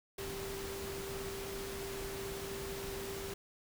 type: tone in noise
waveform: sine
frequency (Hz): 392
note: G4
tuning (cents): 0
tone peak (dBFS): -42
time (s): 0.18-3.34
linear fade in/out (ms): 5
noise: pink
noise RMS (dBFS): -44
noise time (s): 0.18-3.34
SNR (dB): -1
effects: none